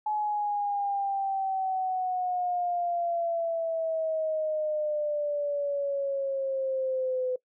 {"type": "exponential sweep", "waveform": "sine", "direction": "down", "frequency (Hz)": [852, 505], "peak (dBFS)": -26, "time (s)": [0.06, 7.36], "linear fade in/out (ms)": 5, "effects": ["noise-tail reverb RT60 0.1 s tail -21 dB re dry"]}